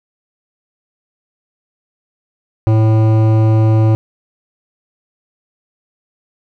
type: tone with hard clipping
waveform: sine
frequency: 110 Hz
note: A2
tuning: in tune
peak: -10 dBFS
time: 2.67-3.95 s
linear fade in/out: 0 ms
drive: 14 dB
effects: none